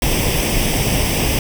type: noise with comb filter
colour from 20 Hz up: pink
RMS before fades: -17 dBFS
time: 0.02-1.39 s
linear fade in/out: 2 ms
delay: 0.36 ms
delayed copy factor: +0.7
effects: none